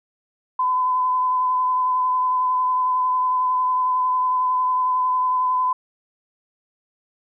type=tone with vibrato; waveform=sine; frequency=1012 Hz; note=B5; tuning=42 cents sharp; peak=-17 dBFS; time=0.59-5.73 s; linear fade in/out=5 ms; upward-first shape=sine; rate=11 Hz; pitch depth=14 cents each way; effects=none